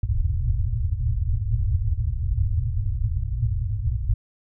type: low-pass noise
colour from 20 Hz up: white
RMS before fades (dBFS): -23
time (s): 0.03-4.14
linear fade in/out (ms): 5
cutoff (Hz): 120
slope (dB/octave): 96
effects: none